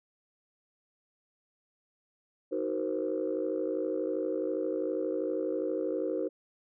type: chord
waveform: sine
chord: C half-diminished seventh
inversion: first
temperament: just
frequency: 314 / 376.7 / 470.9 / 523.3 Hz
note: Eb4 / Gb4 / Bb4 / C5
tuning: +16 / +31 / +18 / 0 cents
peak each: -34 dBFS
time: 2.51-6.29 s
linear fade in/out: 20 ms
effects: tanh soft clip ceiling -21 dBFS